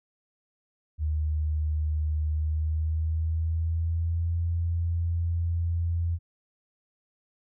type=tone with pitch glide; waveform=sine; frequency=76.8 to 84.72 Hz; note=D#2 to E2; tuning=-22 to +48 cents; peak=-24 dBFS; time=0.98-6.19 s; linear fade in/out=50 ms; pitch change=+170 cents; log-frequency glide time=2.3-4.37 s; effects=none